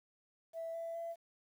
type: tone with pitch steps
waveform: sine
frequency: 659.3 / 665.4 / 671.6 Hz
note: E5 / E5 / E5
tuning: 0 / +16 / +32 cents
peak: -38 dBFS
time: 0.53-1.16 s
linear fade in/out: 50 ms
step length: 210 ms
effects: tanh soft clip ceiling -35 dBFS + 11-bit